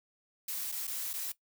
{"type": "noise with dropouts", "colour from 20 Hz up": "blue", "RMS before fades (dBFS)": -37, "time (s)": [0.48, 1.32], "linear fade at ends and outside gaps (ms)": 5, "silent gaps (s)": [[0.718, 0.722], [0.871, 0.876], [1.133, 1.137]], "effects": ["noise-tail reverb RT60 0.1 s tail -17 dB re dry"]}